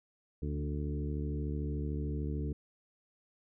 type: harmonic tone with a mistuned harmonic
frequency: 73.42 Hz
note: D2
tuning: in tune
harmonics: 1 / 2 / 3 / 4 / 5 / 6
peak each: -35 / -38 / -44 / -42 / -46 / -46 dBFS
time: 0.42-2.53 s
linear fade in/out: 5 ms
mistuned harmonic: 3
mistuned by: +21 cents
effects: none